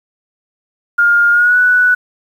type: tone with pitch glide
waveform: sine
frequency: 1413 to 1480.7 Hz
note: F6 to F#6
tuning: +20 to +1 cents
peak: -7 dBFS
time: 0.98-1.95 s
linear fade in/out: 10 ms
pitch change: +81 cents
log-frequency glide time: 1.31-1.58 s
effects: 7-bit